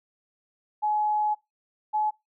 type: tone pair in turn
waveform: sine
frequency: 846 / 852.4 Hz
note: G#5 / G#5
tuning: +32 / +45 cents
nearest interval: unison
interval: 13 cents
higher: second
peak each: -22 dBFS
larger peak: neither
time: 0.82-1.35 / 1.93-2.11 s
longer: first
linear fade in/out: 20 ms
effects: noise-tail reverb RT60 0.2 s tail -23 dB re dry